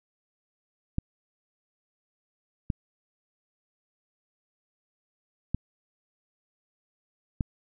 clicks, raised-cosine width 5 ms, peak -14 dBFS, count 4, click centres 0.984 / 2.702 / 5.546 / 7.408 s, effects none

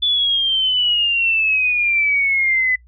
sine exponential sweep, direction down, 3478 to 2000 Hz, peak -14 dBFS, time 0.02-2.76 s, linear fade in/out 10 ms, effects noise-tail reverb RT60 0.1 s tail -21 dB re dry + added 60 Hz sine -45 dBFS peak until 2.87 s

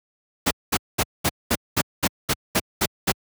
pink noise bursts, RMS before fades -19 dBFS, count 11, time 0.46-3.121 s, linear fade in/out 10 ms, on 51 ms, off 210 ms, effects high-pass 80 Hz 12 dB/octave

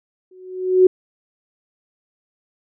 sine tone with exponential growth, 370 Hz, F#4, in tune, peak -5 dBFS, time 0.31-0.87 s, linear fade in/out 5 ms, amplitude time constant 120 ms, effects none

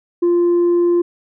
sine tone, 347.6 Hz, F4, 8 cents flat, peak -9 dBFS, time 0.22-1.02 s, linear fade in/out 10 ms, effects tanh soft clip ceiling -10 dBFS

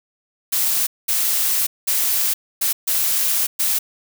blue noise bursts at uneven times, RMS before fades -19 dBFS, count 6, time 0.52-0.87 / 1.08-1.67 / 1.87-2.34 / 2.61-2.73 / 2.87-3.47 / 3.59-3.79 s, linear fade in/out 10 ms, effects none

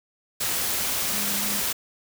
sine tone in noise, 204.5 Hz, G#3, 26 cents flat, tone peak -35 dBFS, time 1.13-1.6 s, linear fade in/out 10 ms, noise white, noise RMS -26 dBFS, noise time 0.4-1.73 s, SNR -12 dB, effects none

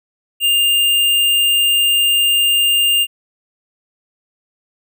square tone, 2805 Hz, F7, 7 cents sharp, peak -12 dBFS, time 0.4-3.07 s, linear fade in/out 50 ms, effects none

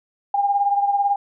sine beating tone pair, 804 / 822 Hz, G5 / G#5, +44 / -18 cents, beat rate 18 Hz, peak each -17 / -24 dBFS, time 0.34-1.16 s, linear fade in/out 5 ms, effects none

